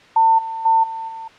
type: tone with level steps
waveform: sine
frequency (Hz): 900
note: A5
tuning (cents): +39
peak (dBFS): -10 / -24 / -11 / -25 / -29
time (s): 0.16-1.28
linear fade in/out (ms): 5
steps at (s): 0.38 / 0.65 / 0.83 / 1.08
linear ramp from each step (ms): 10
effects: white hiss -46 dBFS RMS until 1.38 s + low-pass 3000 Hz 12 dB/octave